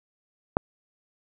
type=click; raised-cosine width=1 ms; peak=-6 dBFS; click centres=0.569 s; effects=none